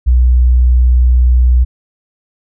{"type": "tone", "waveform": "sine", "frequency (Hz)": 61.74, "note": "B1", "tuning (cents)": 0, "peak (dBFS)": -5, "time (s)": [0.06, 1.65], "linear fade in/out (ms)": 20, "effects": []}